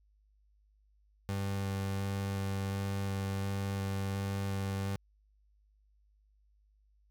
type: tone with vibrato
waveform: 30% pulse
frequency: 98 Hz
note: G2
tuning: in tune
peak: -30 dBFS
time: 1.29-4.96 s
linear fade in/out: 0 ms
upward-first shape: square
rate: 1.4 Hz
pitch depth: 8 cents each way
effects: added 51 Hz sine -65 dBFS peak until 7.1 s